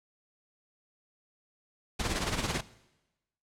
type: noise with tremolo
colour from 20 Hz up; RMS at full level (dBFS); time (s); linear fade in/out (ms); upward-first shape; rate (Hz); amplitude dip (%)
pink; -29; 1.99-2.61; 10; sine; 18; 60
effects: noise-tail reverb RT60 1.0 s tail -19 dB re dry + low-pass 8000 Hz 12 dB/octave